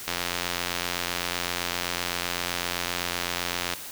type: click train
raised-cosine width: 0.2 ms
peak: -9 dBFS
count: 322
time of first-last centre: 0.08-3.736 s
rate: 87.8 Hz
effects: white hiss -39 dBFS RMS until 3.91 s